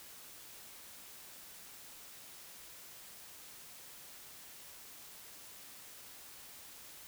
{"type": "silence", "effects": ["white hiss -53 dBFS RMS until 7.07 s"]}